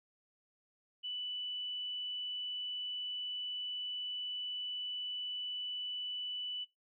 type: tone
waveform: sine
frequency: 2976 Hz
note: F#7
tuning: 9 cents sharp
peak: -38 dBFS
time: 1.03-6.65 s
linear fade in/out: 20 ms
effects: noise-tail reverb RT60 0.2 s tail -19 dB re dry